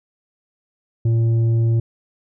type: tone with tanh clipping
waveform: sine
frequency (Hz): 114.7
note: A#2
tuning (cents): -28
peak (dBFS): -15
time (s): 1.05-1.8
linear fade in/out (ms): 5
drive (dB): 6
effects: none